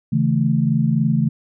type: chord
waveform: sine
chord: A major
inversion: first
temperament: equal with one note detuned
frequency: 138.59 / 161.98 / 220 Hz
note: C#3 / E3 / A3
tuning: 0 / -30 / 0 cents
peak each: -19 dBFS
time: 0.12-1.29 s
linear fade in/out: 10 ms
effects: none